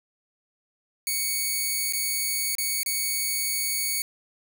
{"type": "tone with dropouts", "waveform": "5% pulse", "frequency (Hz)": 2232, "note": "C#7", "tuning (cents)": 11, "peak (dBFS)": -15, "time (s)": [1.07, 4.02], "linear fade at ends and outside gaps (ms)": 1, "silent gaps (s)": [[1.925, 1.934], [2.552, 2.583], [2.832, 2.861]], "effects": []}